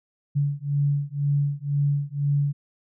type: beating tone pair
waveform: sine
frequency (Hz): 142.1 / 144.1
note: C#3 / D3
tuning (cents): +43 / -33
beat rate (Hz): 2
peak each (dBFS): -24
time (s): 0.35-2.53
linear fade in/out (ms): 20
effects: none